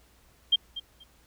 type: tone with echo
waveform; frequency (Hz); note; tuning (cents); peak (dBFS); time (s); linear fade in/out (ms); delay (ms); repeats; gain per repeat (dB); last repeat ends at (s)
sine; 3186; G7; +27; -17; 0.52-0.56; 10; 240; 2; -15; 1.04
effects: added 60 Hz sine -62 dBFS peak until 1.26 s + pink hiss -62 dBFS RMS until 1.26 s